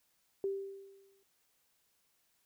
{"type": "tone with exponential decay", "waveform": "sine", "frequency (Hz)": 392, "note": "G4", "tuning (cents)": 0, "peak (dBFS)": -30, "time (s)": [0.44, 1.23], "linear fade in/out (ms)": 1, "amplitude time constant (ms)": 170, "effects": ["white hiss -75 dBFS RMS until 2.45 s"]}